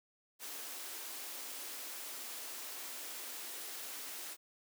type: high-pass noise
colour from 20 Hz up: white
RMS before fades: -45 dBFS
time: 0.39-4.37 s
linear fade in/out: 50 ms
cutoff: 240 Hz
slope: 96 dB/octave
effects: none

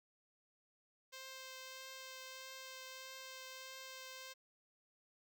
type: tone with vibrato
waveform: 5% pulse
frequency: 523.3 Hz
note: C5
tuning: in tune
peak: -38 dBFS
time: 1.12-4.34 s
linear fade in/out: 20 ms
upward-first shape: triangle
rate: 1.6 Hz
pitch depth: 10 cents each way
effects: none

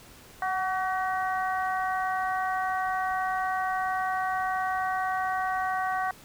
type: harmonic tone with a mistuned harmonic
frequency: 378.4 Hz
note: F#4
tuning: 39 cents sharp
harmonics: 2 / 3 / 4 / 5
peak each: -28 / -32 / -34 / -36 dBFS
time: 0.42-6.11 s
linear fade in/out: 2 ms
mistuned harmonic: 2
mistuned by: -25 cents
effects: pink hiss -51 dBFS RMS until 6.24 s

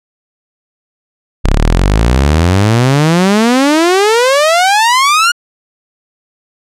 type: exponential sweep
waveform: sawtooth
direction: up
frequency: 31.89 to 1453 Hz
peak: -3 dBFS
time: 1.44-5.32 s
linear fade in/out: 10 ms
effects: low-pass 9000 Hz 12 dB/octave

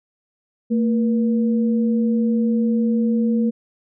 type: tone pair together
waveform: sine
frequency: 226.5 / 480 Hz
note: A#3 / B4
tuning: -50 / -49 cents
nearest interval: octave + minor second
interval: 1301 cents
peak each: -16 / -26 dBFS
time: 0.7-3.51 s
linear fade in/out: 20 ms
effects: none

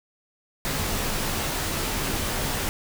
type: noise with comb filter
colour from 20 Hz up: pink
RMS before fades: -27 dBFS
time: 0.65-2.69 s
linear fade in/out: 0 ms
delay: 17 ms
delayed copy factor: -0.55
effects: none

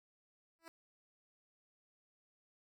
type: tone with exponential growth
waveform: 10% pulse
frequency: 329.6 Hz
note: E4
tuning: in tune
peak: -39 dBFS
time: 0.59-0.68 s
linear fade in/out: 0 ms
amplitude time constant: 18 ms
effects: none

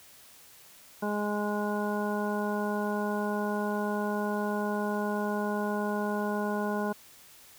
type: harmonic tone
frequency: 207.7 Hz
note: G#3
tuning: in tune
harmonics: 1 / 2 / 3 / 4 / 5 / 7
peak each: -31 / -34 / -36 / -37 / -38 / -39 dBFS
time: 1.02-6.93 s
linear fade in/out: 10 ms
effects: white hiss -54 dBFS RMS until 7.58 s

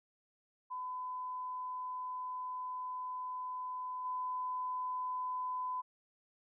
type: tone with level steps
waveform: sine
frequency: 1008 Hz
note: B5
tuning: 35 cents sharp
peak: -38 / -35 dBFS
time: 0.7-5.82 s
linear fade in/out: 20 ms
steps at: 4.04 s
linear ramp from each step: 20 ms
effects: none

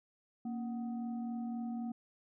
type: tone with frequency modulation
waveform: sine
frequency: 232.6 Hz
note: A#3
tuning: 4 cents flat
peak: -36 dBFS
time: 0.45-1.92 s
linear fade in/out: 5 ms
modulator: 509 Hz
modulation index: 0.46
effects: none

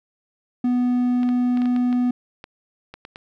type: tone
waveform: triangle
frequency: 246.9 Hz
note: B3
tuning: in tune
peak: -15 dBFS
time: 0.64-2.11 s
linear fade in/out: 5 ms
type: clicks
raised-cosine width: 0.3 ms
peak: -21 dBFS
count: 11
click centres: 1.232 / 1.29 / 1.573 / 1.619 / 1.657 / 1.763 / 1.928 / 2.441 / 2.94 / 3.051 / 3.159 s
effects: none

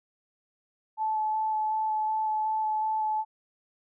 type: tone with vibrato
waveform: sine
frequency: 867 Hz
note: A5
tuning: 26 cents flat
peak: -25 dBFS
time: 0.97-3.25 s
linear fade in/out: 50 ms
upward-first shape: square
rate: 2.7 Hz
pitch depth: 9 cents each way
effects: none

